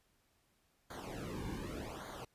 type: noise with flanger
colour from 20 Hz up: brown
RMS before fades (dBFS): -44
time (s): 0.9-2.25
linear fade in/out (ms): 5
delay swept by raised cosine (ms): 0.37 to 1.57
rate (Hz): 0.85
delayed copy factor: -0.95
effects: pink hiss -75 dBFS RMS until 2.34 s + resampled to 32000 Hz